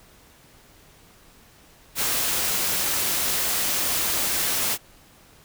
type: noise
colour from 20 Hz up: white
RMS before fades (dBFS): -24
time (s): 1.95-4.78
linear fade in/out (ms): 50
effects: pink hiss -53 dBFS RMS until 5.44 s